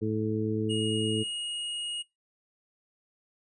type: harmonic tone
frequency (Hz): 108.6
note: A2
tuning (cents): -22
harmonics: 1 / 2 / 3 / 4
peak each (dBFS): -32 / -32 / -32 / -32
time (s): 0.01-1.24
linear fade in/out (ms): 20
type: tone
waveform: square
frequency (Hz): 2874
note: F7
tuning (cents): +49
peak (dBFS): -32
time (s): 0.69-2.03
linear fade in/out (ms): 20
effects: noise-tail reverb RT60 0.2 s tail -22 dB re dry + resampled to 22050 Hz